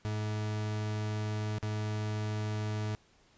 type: tone with dropouts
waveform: 40% pulse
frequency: 106.7 Hz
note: G#2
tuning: 47 cents sharp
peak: -31 dBFS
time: 0.05-2.95 s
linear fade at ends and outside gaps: 0 ms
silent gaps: 1.584-1.628 s
effects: pink hiss -65 dBFS RMS until 3.37 s + resampled to 16000 Hz